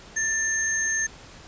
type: tone pair together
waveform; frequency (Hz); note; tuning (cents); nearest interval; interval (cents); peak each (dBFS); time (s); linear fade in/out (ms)
sine; 1779 / 6365; A6 / G8; +19 / +26; octave + minor seventh; 2207; -25; 0.16-1.07; 10
effects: pink hiss -46 dBFS RMS until 1.47 s + resampled to 16000 Hz